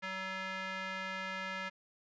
square tone with band-pass filter, 189.2 Hz, F#3, 39 cents sharp, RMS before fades -40 dBFS, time 0.02-1.7 s, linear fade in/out 20 ms, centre 1900 Hz, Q 1.7, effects resampled to 16000 Hz

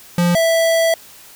square tone pair in turn, 174.5 / 658.8 Hz, F3 / E5, -1 / -1 cents, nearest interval octave + major seventh, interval 2300 cents, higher second, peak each -13 dBFS, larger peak neither, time 0.18-0.35 / 0.35-0.94 s, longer second, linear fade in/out 2 ms, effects white hiss -42 dBFS RMS until 1.35 s

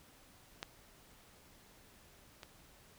clicks, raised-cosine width 0.2 ms, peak -22 / -30 dBFS, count 2, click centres 0.629 / 2.432 s, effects pink hiss -62 dBFS RMS until 2.98 s

